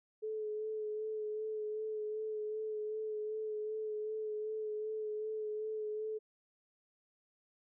sine tone with vibrato, 430 Hz, A4, 40 cents flat, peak -36 dBFS, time 0.22-6.19 s, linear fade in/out 20 ms, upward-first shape sine, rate 2.6 Hz, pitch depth 22 cents each way, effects none

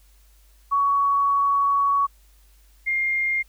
sine tone pair in turn, 1122 / 2118 Hz, C#6 / C7, +21 / +21 cents, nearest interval major seventh, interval 1100 cents, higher second, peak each -17 / -20 dBFS, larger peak first, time 0.71-2.07 / 2.86-3.43 s, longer first, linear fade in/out 20 ms, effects added 50 Hz sine -52 dBFS peak until 3.48 s + white hiss -61 dBFS RMS until 3.48 s

